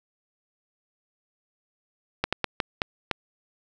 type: slowing click train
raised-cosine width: 0.3 ms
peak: -7 dBFS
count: 6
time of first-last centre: 2.24-3.113 s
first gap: 86 ms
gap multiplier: 1.36
effects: none